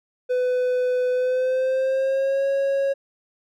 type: tone with pitch glide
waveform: triangle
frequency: 501 to 549.5 Hz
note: B4 to C#5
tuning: +25 to -15 cents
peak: -17 dBFS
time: 0.29-2.94 s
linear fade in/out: 20 ms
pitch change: +160 cents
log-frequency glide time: 1.11-2.46 s
effects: none